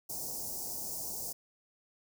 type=band-stop noise; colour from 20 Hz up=white; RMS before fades=-39 dBFS; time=0.09-1.33 s; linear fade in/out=10 ms; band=890 to 5000 Hz; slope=48 dB/octave; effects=none